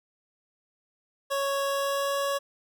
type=tone with pitch glide; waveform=25% pulse; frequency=554.4 to 558.9 Hz; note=C#5 to C#5; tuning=0 to +14 cents; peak=-22 dBFS; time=1.3-2.39 s; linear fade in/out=20 ms; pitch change=+14 cents; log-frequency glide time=1.64-2.16 s; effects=none